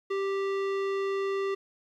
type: tone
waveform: square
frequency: 392 Hz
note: G4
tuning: in tune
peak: -28 dBFS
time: 0.1-1.55 s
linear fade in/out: 10 ms
effects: low-pass 3000 Hz 12 dB/octave + 11-bit